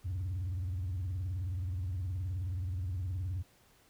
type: tone with vibrato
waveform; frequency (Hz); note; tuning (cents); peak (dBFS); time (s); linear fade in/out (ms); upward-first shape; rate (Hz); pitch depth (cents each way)
sine; 90.7; F#2; -34; -31; 0.04-3.43; 20; triangle; 19; 240
effects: tanh soft clip ceiling -31 dBFS + pink hiss -65 dBFS RMS until 3.89 s

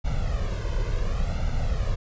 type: noise with flanger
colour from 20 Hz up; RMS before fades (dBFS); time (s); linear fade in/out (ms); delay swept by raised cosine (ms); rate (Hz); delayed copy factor
brown; -25; 0.04-1.96; 20; 1.4 to 1.96; 0.7; +0.75
effects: resampled to 16000 Hz

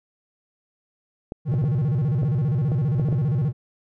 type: clicks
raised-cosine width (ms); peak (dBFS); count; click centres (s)
2; -17; 8; 1.321 / 1.539 / 1.64 / 2.232 / 2.718 / 2.997 / 3.086 / 3.127
type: tone with vibrato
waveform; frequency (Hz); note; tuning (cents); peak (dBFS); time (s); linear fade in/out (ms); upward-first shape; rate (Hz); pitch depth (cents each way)
triangle; 136.4; C#3; -28; -17; 1.45-3.53; 50; square; 15; 240
effects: none

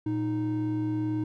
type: tone pair together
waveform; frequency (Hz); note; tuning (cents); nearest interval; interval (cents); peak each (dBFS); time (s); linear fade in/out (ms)
triangle; 116.31 / 310.5; A#2 / D#4; -3 / -3; octave + perfect fourth; 1700; -29 / -25; 0.06-1.24; 5
effects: tanh soft clip ceiling -17 dBFS

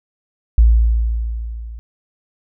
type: tone with level ramp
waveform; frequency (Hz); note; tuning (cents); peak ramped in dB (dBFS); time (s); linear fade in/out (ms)
sine; 56.7; A#1; -47; -5 to -29; 0.58-1.79; 0
effects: none

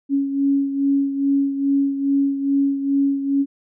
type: beating tone pair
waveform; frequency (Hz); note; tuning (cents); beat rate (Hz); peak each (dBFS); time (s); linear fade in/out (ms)
sine; 277.2 / 279.6; C#4 / C#4; 0 / +15; 2.4; -17 / -24; 0.09-3.46; 50
effects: none

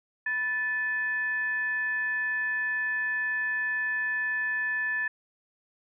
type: tone with frequency modulation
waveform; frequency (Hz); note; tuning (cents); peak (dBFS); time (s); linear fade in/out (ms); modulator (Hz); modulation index
sine; 1749; A6; -11; -26; 0.26-5.08; 5; 765; 0.29
effects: none

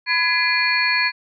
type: tone cluster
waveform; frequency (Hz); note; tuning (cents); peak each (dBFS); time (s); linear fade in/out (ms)
sine; 1000 / 1677 / 2035 / 2407 / 4348; B5 / G#6 / C7 / D7 / C#8; +21 / +16 / -49 / +42 / -34; -26 / -21 / -24 / -21 / -23; 0.06-1.12; 50
effects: none

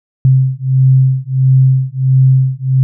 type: beating tone pair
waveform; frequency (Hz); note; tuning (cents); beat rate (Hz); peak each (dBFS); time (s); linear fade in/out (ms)
sine; 130.81 / 132.31; C3 / C3; 0 / +20; 1.5; -10; 0.25-2.83; 0
effects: none

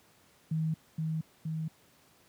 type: tone with echo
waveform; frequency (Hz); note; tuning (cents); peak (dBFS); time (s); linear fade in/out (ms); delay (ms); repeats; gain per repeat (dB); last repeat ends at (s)
sine; 158.9; D#3; +37; -27; 0.51-0.74; 5; 470; 2; -2; 1.68
effects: pink hiss -63 dBFS RMS until 2.28 s + high-pass 100 Hz 12 dB/octave

